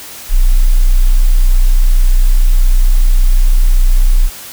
sine tone, 30.87 Hz, B0, in tune, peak -4 dBFS, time 0.29-4.3 s, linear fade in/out 50 ms, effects white hiss -30 dBFS RMS until 4.52 s

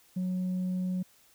sine tone, 183.5 Hz, F#3, 14 cents flat, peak -26 dBFS, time 0.16-1.03 s, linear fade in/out 10 ms, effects tanh soft clip ceiling -27 dBFS + white hiss -62 dBFS RMS until 1.34 s

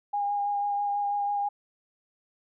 sine tone with vibrato, 814 Hz, G#5, 35 cents flat, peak -25 dBFS, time 0.13-1.49 s, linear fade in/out 10 ms, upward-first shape sine, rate 6.1 Hz, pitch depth 14 cents each way, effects none

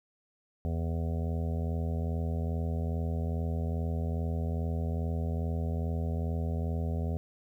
harmonic tone, 82.41 Hz, E2, in tune, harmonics 1 / 2 / 3 / 5 / 6 / 7 / 8 / 9, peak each -30 / -36 / -40 / -44 / -46 / -47 / -48 / -49 dBFS, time 0.65-7.17 s, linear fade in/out 0 ms, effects 11-bit

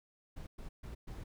brown noise bursts at uneven times, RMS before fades -45 dBFS, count 4, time 0.36-0.47 / 0.58-0.69 / 0.83-0.95 / 1.07-1.24 s, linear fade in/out 10 ms, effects none

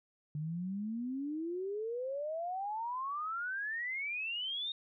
sine exponential sweep, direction up, 146.83 to 3729 Hz, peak -35 dBFS, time 0.35-4.72 s, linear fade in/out 2 ms, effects none

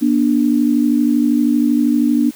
sine tone pair together, 241 / 293.7 Hz, B3 / D4, -42 / 0 cents, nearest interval minor third, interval 342 cents, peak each -14 dBFS, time 0.01-2.31 s, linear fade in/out 20 ms, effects white hiss -41 dBFS RMS until 2.35 s

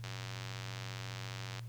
click train, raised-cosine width 0.2 ms, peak -26 dBFS, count 148, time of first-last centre 0.04-1.594 s, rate 94.6 Hz, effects added 117 Hz sine -42 dBFS peak until 1.68 s + pink hiss -62 dBFS RMS until 1.68 s

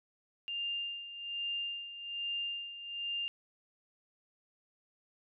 sine tone with tremolo, 2800 Hz, F7, 4 cents sharp, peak -33 dBFS, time 0.48-3.28 s, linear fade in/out 0 ms, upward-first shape sine, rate 1.2 Hz, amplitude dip 70%, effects none

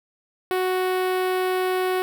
sawtooth tone with notch filter, 370 Hz, F#4, in tune, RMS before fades -23 dBFS, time 0.51-2.02 s, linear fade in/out 0 ms, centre 6500 Hz, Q 0.67, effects none

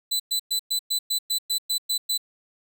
sawtooth tone bursts, 4000 Hz, B7, 21 cents sharp, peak -19 dBFS, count 11, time 0.11-2.178 s, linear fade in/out 10 ms, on 88 ms, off 110 ms, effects none

